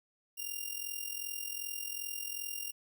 5% pulse tone with amplitude modulation, 2800 Hz, F7, 4 cents sharp, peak -25 dBFS, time 0.37-2.72 s, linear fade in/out 20 ms, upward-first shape sine, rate 42.6 Hz, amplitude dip 75%, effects none

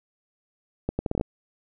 accelerating click train, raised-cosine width 2 ms, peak -12 dBFS, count 8, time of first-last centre 0.89-1.211 s, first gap 100 ms, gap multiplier 0.72, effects none

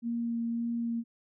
sine tone with vibrato, 233.3 Hz, A#3, 2 cents sharp, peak -29 dBFS, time 0.02-1.04 s, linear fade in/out 50 ms, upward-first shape sine, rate 1.8 Hz, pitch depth 10 cents each way, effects none

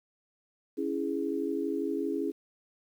sine chord, C# minor, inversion none, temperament equal, 277.2 / 329.6 / 415.3 Hz, C#4 / E4 / G#4, 0 / 0 / 0 cents, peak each -33 dBFS, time 0.77-2.32 s, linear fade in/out 20 ms, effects 10-bit

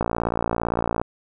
click train, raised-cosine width 1 ms, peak -8 dBFS, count 59, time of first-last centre 0.01-1.015 s, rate 57.7 Hz, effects none

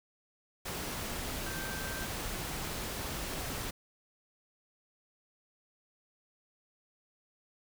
sine tone in noise, 1564 Hz, G6, 4 cents flat, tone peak -42 dBFS, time 1.46-2.06 s, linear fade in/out 10 ms, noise pink, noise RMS -38 dBFS, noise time 0.65-3.71 s, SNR -7 dB, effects none

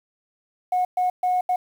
sine tone bursts at uneven times, 729 Hz, F#5, 26 cents flat, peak -17 dBFS, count 4, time 0.72-0.85 / 0.97-1.1 / 1.23-1.41 / 1.49-1.56 s, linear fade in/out 5 ms, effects tanh soft clip ceiling -15 dBFS + 8-bit

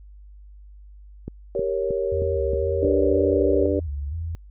click train, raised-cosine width 3 ms, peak -18 dBFS, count 6, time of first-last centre 1.28-2.847 s, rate 3.19 Hz
sine chord, G diminished, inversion none, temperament equal, 392 / 466.2 / 554.4 Hz, G4 / Bb4 / Db5, 0 / 0 / 0 cents, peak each -26 dBFS, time 1.55-3.66 s, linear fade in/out 2 ms
sine tone with vibrato, 76.7 Hz, D#2, 24 cents flat, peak -26 dBFS, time 2.12-4.35 s, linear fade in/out 0 ms, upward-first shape square, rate 2 Hz, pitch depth 130 cents each way
harmonic tone, 98 Hz, G2, in tune, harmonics 3 / 4 / 5 / 6, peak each -24 / -25 / -26 / -27 dBFS, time 2.82-3.8 s, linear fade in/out 10 ms
effects added 50 Hz sine -42 dBFS peak until 4.5 s

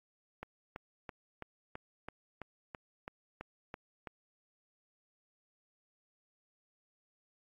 click train, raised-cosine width 0.5 ms, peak -27 dBFS, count 12, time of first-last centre 0.43-4.072 s, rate 3.02 Hz, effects AAC 32 kbps

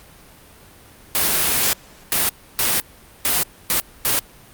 white noise bursts at uneven times, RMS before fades -18 dBFS, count 6, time 1.15-1.73 / 2.12-2.29 / 2.59-2.8 / 3.25-3.43 / 3.7-3.8 / 4.05-4.19 s, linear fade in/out 0 ms, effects pink hiss -46 dBFS RMS until 4.53 s + Opus 48 kbps

